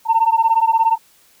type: beating tone pair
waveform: sine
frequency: 896 / 913 Hz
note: A5 / A#5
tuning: +31 / -36 cents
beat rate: 17 Hz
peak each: -14 dBFS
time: 0.05-0.98 s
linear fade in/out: 50 ms
effects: tanh soft clip ceiling -6 dBFS + white hiss -53 dBFS RMS until 1.4 s